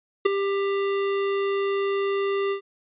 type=tone with ADSR envelope; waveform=square; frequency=396 Hz; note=G4; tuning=18 cents sharp; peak=-13 dBFS; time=0.25-2.61 s; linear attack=11 ms; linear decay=9 ms; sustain=-10 dB; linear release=96 ms; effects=resampled to 8000 Hz